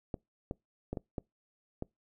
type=clicks; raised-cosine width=2 ms; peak=-22 dBFS; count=6; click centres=0.142 / 0.511 / 0.93 / 0.972 / 1.182 / 1.824 s; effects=noise-tail reverb RT60 0.2 s tail -26 dB re dry